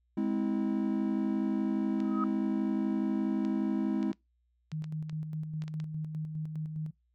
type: chord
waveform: triangle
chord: Ab augmented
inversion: none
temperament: just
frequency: 207.7 / 259.6 / 324.5 Hz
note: Ab3 / C4 / E4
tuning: 0 / -13 / -27 cents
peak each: -29 / -31 / -31 dBFS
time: 0.17-4.12 s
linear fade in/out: 5 ms
type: tone with exponential growth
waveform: sine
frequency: 1267 Hz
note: D#6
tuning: 31 cents sharp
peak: -28 dBFS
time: 1.97-2.24 s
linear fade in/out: 2 ms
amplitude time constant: 58 ms
type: clicks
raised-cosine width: 0.2 ms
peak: -30 dBFS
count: 10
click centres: 2.003 / 3.45 / 4.029 / 4.13 / 4.717 / 4.842 / 5.096 / 5.621 / 5.68 / 5.801 s
type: tone with tremolo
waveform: sine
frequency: 155.56 Hz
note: D#3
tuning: in tune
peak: -32 dBFS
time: 4.72-6.91 s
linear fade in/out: 10 ms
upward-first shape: square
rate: 4.9 Hz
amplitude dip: 40%
effects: noise-tail reverb RT60 0.2 s tail -25 dB re dry + added 60 Hz sine -70 dBFS peak until 7.14 s